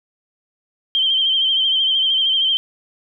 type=tone with vibrato; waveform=sine; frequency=3136 Hz; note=G7; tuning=in tune; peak=-14 dBFS; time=0.95-2.57 s; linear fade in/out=0 ms; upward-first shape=sine; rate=13 Hz; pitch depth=47 cents each way; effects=none

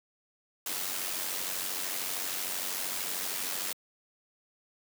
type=noise with amplitude modulation; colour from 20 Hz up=white; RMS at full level=-32 dBFS; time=0.66-3.73 s; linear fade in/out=5 ms; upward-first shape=sine; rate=93 Hz; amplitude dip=50%; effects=high-pass 200 Hz 12 dB/octave

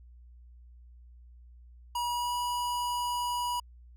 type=tone with pitch glide; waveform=square; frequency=963 to 972.5 Hz; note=B5 to B5; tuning=-44 to -27 cents; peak=-30 dBFS; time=1.95-3.6 s; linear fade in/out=5 ms; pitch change=+17 cents; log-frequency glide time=2.09-2.34 s; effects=added 60 Hz sine -50 dBFS peak until 3.96 s

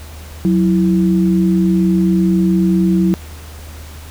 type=tone pair together; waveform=sine; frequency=184.68 / 329.6 Hz; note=F#3 / E4; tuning=-3 / 0 cents; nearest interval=minor seventh; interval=1003 cents; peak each=-11 / -16 dBFS; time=0.45-3.14 s; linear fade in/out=0 ms; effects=added 77 Hz sine -31 dBFS peak until 4.1 s + pink hiss -38 dBFS RMS until 4.1 s

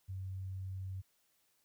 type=tone; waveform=sine; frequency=94.7 Hz; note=F#2; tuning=41 cents sharp; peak=-39 dBFS; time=0.08-1.02 s; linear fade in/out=20 ms; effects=white hiss -75 dBFS RMS until 1.64 s

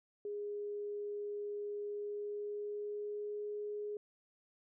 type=tone with pitch glide; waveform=sine; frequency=412.2 to 416.5 Hz; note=G#4 to G#4; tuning=-13 to +5 cents; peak=-38 dBFS; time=0.25-3.97 s; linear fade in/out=2 ms; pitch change=+18 cents; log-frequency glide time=1.83-3.44 s; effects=none

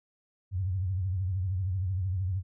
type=tone with vibrato; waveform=sine; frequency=93.3 Hz; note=F#2; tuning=15 cents sharp; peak=-27 dBFS; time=0.51-2.43 s; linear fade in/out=50 ms; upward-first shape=triangle; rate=13 Hz; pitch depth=140 cents each way; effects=none

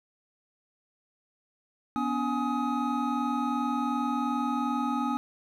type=tone cluster; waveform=triangle; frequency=245.9 / 285.9 / 835 / 1259 Hz; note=B3 / D4 / G#5 / D#6; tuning=-7 / -46 / +9 / +20 cents; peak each=-28 / -30 / -31 / -31 dBFS; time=1.96-5.17 s; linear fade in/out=0 ms; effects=none

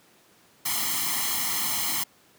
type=noise with comb filter; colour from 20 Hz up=white; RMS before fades=-27 dBFS; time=0.65-2.04 s; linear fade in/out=10 ms; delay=0.96 ms; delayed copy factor=+0.95; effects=pink hiss -58 dBFS RMS until 2.38 s + high-pass 150 Hz 12 dB/octave

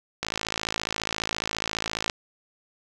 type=click train; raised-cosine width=0.2 ms; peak=-9 dBFS; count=103; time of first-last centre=0.23-2.098 s; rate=54.6 Hz; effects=none

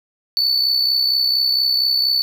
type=tone with amplitude modulation; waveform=triangle; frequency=4482 Hz; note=C#8; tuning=18 cents sharp; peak=-11 dBFS; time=0.37-2.22 s; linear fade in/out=0 ms; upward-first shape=sine; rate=64.3 Hz; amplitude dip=55%; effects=8-bit

